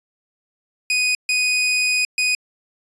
sawtooth tone bursts at uneven times, 2489 Hz, D#7, in tune, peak -13 dBFS, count 3, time 0.9-1.15 / 1.29-2.05 / 2.18-2.35 s, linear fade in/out 2 ms, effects resampled to 22050 Hz

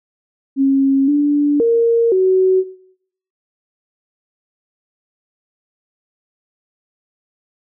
sine tone with pitch steps, 271.8 / 291 / 463.6 / 375 Hz, C#4 / D4 / A#4 / F#4, -34 / -16 / -10 / +23 cents, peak -10 dBFS, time 0.56-2.64 s, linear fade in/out 50 ms, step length 520 ms, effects noise-tail reverb RT60 0.7 s tail -18 dB re dry

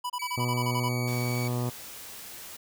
square tone bursts, 987.8 Hz, B5, in tune, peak -30 dBFS, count 10, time 0.04-0.891 s, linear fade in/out 10 ms, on 59 ms, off 29 ms
sawtooth tone with pitch glide, 2287 to 2261 Hz, D7 to C#7, -47 to +34 cents, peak -32 dBFS, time 0.19-1.48 s, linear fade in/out 5 ms, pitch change -19 cents, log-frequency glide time 0.56-0.68 s
harmonic tone, 122.1 Hz, B2, 19 cents flat, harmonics 1 / 2 / 3 / 4 / 5 / 6 / 7 / 8 / 9 / 10, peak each -28 / -34 / -38 / -40 / -42 / -44 / -45 / -46 / -47 / -48 dBFS, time 0.37-1.7 s, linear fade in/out 10 ms
white noise, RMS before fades -43 dBFS, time 1.07-2.57 s, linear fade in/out 10 ms
effects none

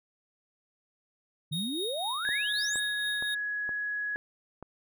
sine exponential sweep, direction up, 143.9 to 8790 Hz, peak -32 dBFS, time 1.51-2.8 s, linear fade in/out 10 ms
square tone with tremolo, 3729 Hz, A#7, in tune, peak -32 dBFS, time 1.52-3.35 s, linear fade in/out 10 ms, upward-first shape triangle, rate 4 Hz, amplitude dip 45%
sine tone, 1677 Hz, G#6, 16 cents sharp, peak -30 dBFS, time 2.25-4.16 s, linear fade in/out 0 ms
click train, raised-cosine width 1 ms, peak -28 dBFS, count 6, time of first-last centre 2.29-4.626 s, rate 2.14 Hz
effects none

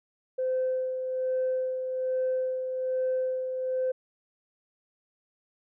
sine tone with tremolo, 515 Hz, C5, 28 cents flat, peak -23 dBFS, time 0.38-3.92 s, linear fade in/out 10 ms, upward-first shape sine, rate 1.2 Hz, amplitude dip 50%, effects tanh soft clip ceiling -21 dBFS

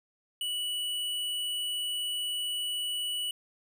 square tone, 2949 Hz, F#7, 6 cents flat, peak -31 dBFS, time 0.41-3.31 s, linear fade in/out 2 ms, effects none

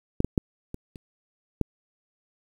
clicks, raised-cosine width 3 ms, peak -9 / -11 / -8 / -21 / -29 / -10 dBFS, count 6, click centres 0.204 / 0.246 / 0.378 / 0.744 / 0.958 / 1.613 s, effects 8-bit

